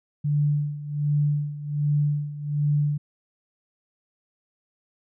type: tone with tremolo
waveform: sine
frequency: 146.83 Hz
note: D3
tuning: in tune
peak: -18 dBFS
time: 0.24-2.98 s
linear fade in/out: 10 ms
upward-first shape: sine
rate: 1.3 Hz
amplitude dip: 80%
effects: none